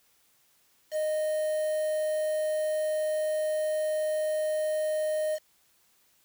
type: tone with quantisation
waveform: triangle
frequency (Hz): 617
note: D#5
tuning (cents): -15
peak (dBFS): -24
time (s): 0.91-5.39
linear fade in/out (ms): 50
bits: 7
effects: white hiss -66 dBFS RMS until 6.24 s